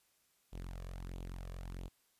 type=tone with flanger; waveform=sawtooth; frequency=44.49 Hz; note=F1; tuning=33 cents sharp; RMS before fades=-45 dBFS; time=0.52-1.89 s; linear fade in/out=20 ms; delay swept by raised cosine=0.27 to 1.77 ms; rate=1.5 Hz; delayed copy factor=+0.6; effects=white hiss -74 dBFS RMS until 2.19 s + resampled to 32000 Hz